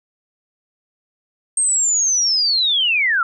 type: linear sweep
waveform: sine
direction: down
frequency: 8540 to 1300 Hz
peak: -14 dBFS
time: 1.57-3.23 s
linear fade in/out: 2 ms
effects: none